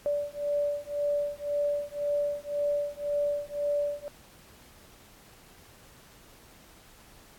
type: beating tone pair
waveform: sine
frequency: 580 / 581.9 Hz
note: D5 / D5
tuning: -22 / -16 cents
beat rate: 1.9 Hz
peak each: -30 dBFS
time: 0.06-4.08 s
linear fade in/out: 0 ms
effects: pink hiss -55 dBFS RMS until 7.38 s + AAC 64 kbps